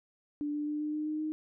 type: tone with pitch steps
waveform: sine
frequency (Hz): 293.7 / 296.3 / 298.8 / 301.4 / 304.1 / 306.7 / 309.4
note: D4 / D4 / D4 / D4 / D#4 / D#4 / D#4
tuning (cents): 0 / +15 / +30 / +45 / -40 / -25 / -10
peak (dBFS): -31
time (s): 0.41-1.32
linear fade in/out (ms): 0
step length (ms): 130
effects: none